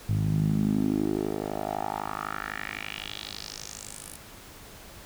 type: tone with band-pass filter sweep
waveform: 10% pulse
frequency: 51.91 Hz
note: G#1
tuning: in tune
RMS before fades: -30 dBFS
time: 0.09-4.17 s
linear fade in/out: 5 ms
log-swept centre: 110 to 11000 Hz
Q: 3.4
effects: pink hiss -47 dBFS RMS until 5.05 s